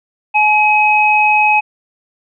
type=tone pair together; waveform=sine; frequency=848 / 2541 Hz; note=G#5 / D#7; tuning=+36 / +36 cents; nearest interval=octave + perfect fifth; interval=1900 cents; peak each=-11 dBFS; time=0.34-1.61 s; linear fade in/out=20 ms; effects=none